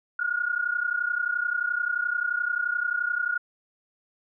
sine tone pair together, 1420 / 1451.5 Hz, F6 / F#6, +28 / -34 cents, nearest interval unison, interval 38 cents, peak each -27 dBFS, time 0.19-3.38 s, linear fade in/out 5 ms, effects none

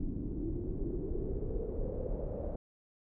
brown noise with low-pass filter sweep, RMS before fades -36 dBFS, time 0-2.56 s, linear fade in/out 5 ms, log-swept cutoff 280 to 590 Hz, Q 5.1, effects none

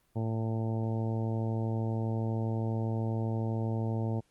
harmonic tone, 112.5 Hz, A2, 39 cents sharp, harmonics 1 / 2 / 3 / 4 / 5 / 6 / 7 / 8, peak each -30 / -36 / -40 / -42 / -44 / -46 / -47 / -48 dBFS, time 0.15-4.21 s, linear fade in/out 20 ms, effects pink hiss -71 dBFS RMS until 4.3 s + Opus 32 kbps

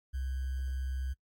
sine tone with sample-and-hold, 65.3 Hz, C2, 3 cents flat, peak -32 dBFS, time 0.13-1.14 s, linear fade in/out 20 ms, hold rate 1575 Hz, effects noise-tail reverb RT60 0.1 s tail -24 dB re dry + AAC 64 kbps

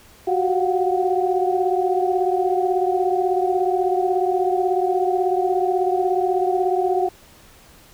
sine tone cluster, 367.7 / 384.1 / 712 / 750 Hz, F#4 / G4 / F5 / F#5, -11 / -35 / +33 / +23 cents, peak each -20 / -26 / -23 / -24 dBFS, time 0.27-7.09 s, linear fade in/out 10 ms, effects pink hiss -49 dBFS RMS until 7.93 s

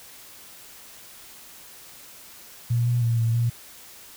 sine tone with pitch steps, 118.8 / 121.1 / 116.5 / 114.4 / 118.2 Hz, A#2 / B2 / A#2 / A#2 / A#2, +33 / -34 / -1 / -32 / +24 cents, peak -19 dBFS, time 2.7-3.5 s, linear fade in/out 10 ms, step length 160 ms, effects white hiss -46 dBFS RMS until 4.16 s

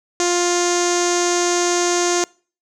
sawtooth tone with low-pass filter, 351.1 Hz, F4, 9 cents sharp, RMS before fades -18 dBFS, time 0.2-2.24 s, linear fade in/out 0 ms, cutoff 6600 Hz, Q 6.2, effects noise-tail reverb RT60 0.4 s tail -25 dB re dry

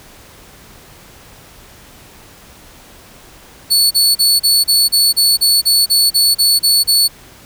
sawtooth tone bursts, 4435 Hz, C#8, in tune, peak -6 dBFS, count 14, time 3.7-7.082 s, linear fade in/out 20 ms, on 210 ms, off 34 ms, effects pink hiss -41 dBFS RMS until 7.45 s

